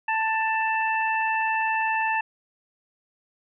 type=harmonic tone; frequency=885 Hz; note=A5; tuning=10 cents sharp; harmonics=1 / 2 / 3; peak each=-24 / -27 / -29 dBFS; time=0.08-2.21 s; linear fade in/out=5 ms; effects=none